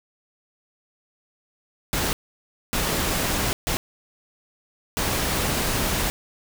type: noise bursts at uneven times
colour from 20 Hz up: pink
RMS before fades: -24 dBFS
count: 4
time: 1.93-2.13 / 2.73-3.53 / 3.67-3.77 / 4.97-6.1 s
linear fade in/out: 0 ms
effects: none